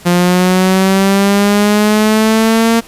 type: linear sweep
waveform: sawtooth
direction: up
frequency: 174.61 to 230.4 Hz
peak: -4 dBFS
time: 0.05-2.81 s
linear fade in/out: 20 ms
effects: pink hiss -37 dBFS RMS until 2.87 s + resampled to 32000 Hz